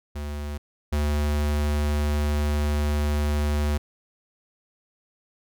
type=tone pair in turn; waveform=square; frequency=73.42 / 73.97 Hz; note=D2 / D2; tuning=0 / +13 cents; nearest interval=unison; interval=13 cents; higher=second; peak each=-30 / -22 dBFS; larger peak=second; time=0.15-0.58 / 0.92-3.78 s; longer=second; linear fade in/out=10 ms; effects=none